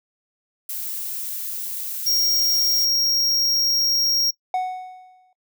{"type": "noise", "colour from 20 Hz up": "violet", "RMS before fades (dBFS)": -29, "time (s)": [0.69, 2.85], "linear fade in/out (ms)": 5}
{"type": "tone", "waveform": "square", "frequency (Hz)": 5588, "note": "F8", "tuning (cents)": 0, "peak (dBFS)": -18, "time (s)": [2.06, 4.31], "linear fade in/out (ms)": 10}
{"type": "tone with exponential decay", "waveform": "triangle", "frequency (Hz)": 740, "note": "F#5", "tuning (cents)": 0, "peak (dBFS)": -16, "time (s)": [4.54, 5.33], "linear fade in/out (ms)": 2, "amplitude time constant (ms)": 170}
{"effects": ["noise-tail reverb RT60 0.1 s tail -22 dB re dry"]}